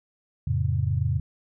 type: chord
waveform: sine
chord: F augmented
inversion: none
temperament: just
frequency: 87.31 / 109.13 / 136.42 Hz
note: F2 / A2 / C#3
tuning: 0 / -14 / -27 cents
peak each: -26 / -26 / -26 dBFS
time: 0.47-1.2 s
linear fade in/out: 5 ms
effects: none